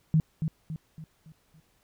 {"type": "tone with echo", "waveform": "sine", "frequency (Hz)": 158.1, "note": "D#3", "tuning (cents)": 28, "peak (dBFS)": -18, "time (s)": [0.14, 0.2], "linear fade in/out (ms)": 0, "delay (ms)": 280, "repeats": 5, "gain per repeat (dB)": -7, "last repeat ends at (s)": 1.6, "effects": ["pink hiss -68 dBFS RMS until 1.83 s"]}